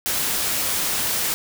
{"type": "noise", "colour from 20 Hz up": "white", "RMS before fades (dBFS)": -23, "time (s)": [0.06, 1.34], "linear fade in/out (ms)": 0, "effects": []}